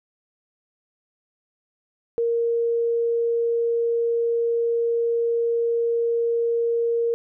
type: tone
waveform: sine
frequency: 466.2 Hz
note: A#4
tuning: in tune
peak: -19 dBFS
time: 2.18-7.14 s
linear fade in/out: 0 ms
effects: none